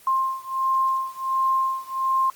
sine beating tone pair, 1057 / 1058.4 Hz, C6 / C6, +17 / +20 cents, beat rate 1.4 Hz, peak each -23 / -24 dBFS, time 0.07-2.3 s, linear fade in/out 2 ms, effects white hiss -50 dBFS RMS until 2.35 s + Opus 24 kbps

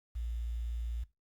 sine tone with quantisation, 58 Hz, A#1, 8 cents flat, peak -34 dBFS, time 0.15-1.04 s, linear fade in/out 10 ms, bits 10, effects noise-tail reverb RT60 0.2 s tail -17 dB re dry + Opus 48 kbps

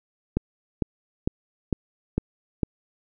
click train, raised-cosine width 3 ms, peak -9 dBFS, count 6, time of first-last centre 0.37-2.632 s, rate 2.21 Hz, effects none

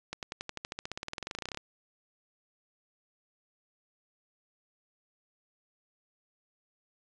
accelerating click train, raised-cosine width 0.2 ms, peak -19 dBFS, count 27, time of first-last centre 0.13-1.574 s, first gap 98 ms, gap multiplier 0.95, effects resampled to 22050 Hz

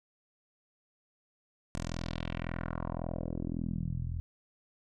10% pulse tone with low-pass filter sweep, 41.85 Hz, E1, 27 cents sharp, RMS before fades -36 dBFS, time 1.75-4.2 s, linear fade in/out 0 ms, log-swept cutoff 8300 to 86 Hz, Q 2.2, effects none

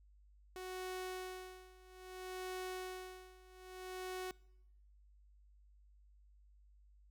sawtooth tone with tremolo, 370 Hz, F#4, in tune, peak -37 dBFS, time 0.56-4.31 s, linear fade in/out 0 ms, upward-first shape sine, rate 0.61 Hz, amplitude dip 90%, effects noise-tail reverb RT60 0.9 s tail -24 dB re dry + added 50 Hz sine -62 dBFS peak until 7.1 s

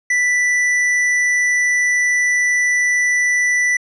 sine tone with hard clipping, 1975.5 Hz, B6, in tune, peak -15 dBFS, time 0.1-3.77 s, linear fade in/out 5 ms, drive 9 dB, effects low-pass 9000 Hz 12 dB/octave

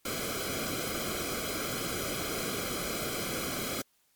pink noise with comb filter, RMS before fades -34 dBFS, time 0.05-3.82 s, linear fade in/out 5 ms, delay 1.1 ms, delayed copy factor -0.85, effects white hiss -70 dBFS RMS until 4.15 s + MP3 96 kbps

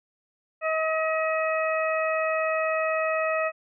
harmonic tone, 636 Hz, D#5, 38 cents sharp, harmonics 1 / 2 / 3 / 4, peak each -25 / -29 / -32 / -32 dBFS, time 0.61-3.52 s, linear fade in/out 50 ms, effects none

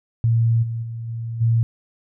sine tone with level steps, 115.1 Hz, A#2, 22 cents flat, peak -14 / -23 / -27 / -25 / -14 dBFS, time 0.24-1.63 s, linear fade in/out 0 ms, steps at 0.62 / 0.82 / 1.07 / 1.4 s, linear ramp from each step 20 ms, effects none

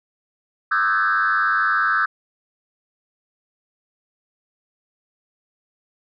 sine tone with frequency modulation, 1424 Hz, F6, 33 cents sharp, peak -15 dBFS, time 0.71-2.06 s, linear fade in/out 10 ms, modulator 103 Hz, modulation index 2.2, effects tanh soft clip ceiling -12 dBFS

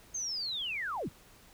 sine linear sweep, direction down, 6480 to 73.42 Hz, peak -33 dBFS, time 0.14-1.09 s, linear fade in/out 10 ms, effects pink hiss -58 dBFS RMS until 1.53 s

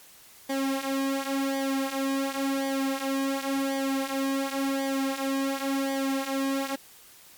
sawtooth tone with flanger, 271.6 Hz, C#4, 35 cents flat, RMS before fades -28 dBFS, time 0.49-6.76 s, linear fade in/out 10 ms, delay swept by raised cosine 0.74 to 5.14 ms, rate 0.92 Hz, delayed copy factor -0.75, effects white hiss -52 dBFS RMS until 7.37 s + MP3 96 kbps

